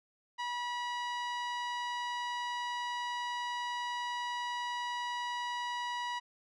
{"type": "tone with low-pass filter", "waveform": "sawtooth", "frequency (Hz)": 970, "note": "B5", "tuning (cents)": -31, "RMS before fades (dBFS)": -37, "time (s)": [0.38, 6.2], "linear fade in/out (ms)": 20, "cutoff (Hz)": 4200, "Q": 0.87, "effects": []}